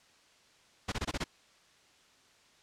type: noise bursts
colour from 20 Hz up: pink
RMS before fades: -33 dBFS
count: 6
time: 0.88-1.242 s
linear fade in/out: 10 ms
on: 42 ms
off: 22 ms
effects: white hiss -63 dBFS RMS until 2.62 s + low-pass 6000 Hz 12 dB/octave